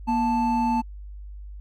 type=tone pair together; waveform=triangle; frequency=237.7 / 880 Hz; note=A#3 / A5; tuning=+34 / 0 cents; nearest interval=octave + major seventh; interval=2266 cents; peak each=-21 dBFS; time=0.07-0.82 s; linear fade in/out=20 ms; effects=added 50 Hz sine -36 dBFS peak until 1.6 s + Opus 48 kbps